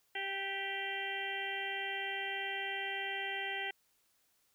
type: harmonic tone with a mistuned harmonic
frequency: 392.4 Hz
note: G4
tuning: 2 cents sharp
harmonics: 1 / 2 / 4 / 5 / 6 / 7 / 8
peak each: -46 / -43 / -45 / -40 / -46 / -45 / -44 dBFS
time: 0.15-3.71 s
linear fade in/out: 5 ms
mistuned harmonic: 4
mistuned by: -17 cents
effects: white hiss -74 dBFS RMS until 4.54 s